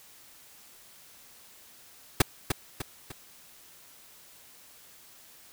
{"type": "noise with echo", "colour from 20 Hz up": "pink", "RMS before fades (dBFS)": -18, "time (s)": [2.2, 2.22], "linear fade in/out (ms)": 5, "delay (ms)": 300, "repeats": 3, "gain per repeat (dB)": -7, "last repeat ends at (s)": 3.12, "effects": ["white hiss -54 dBFS RMS until 5.52 s"]}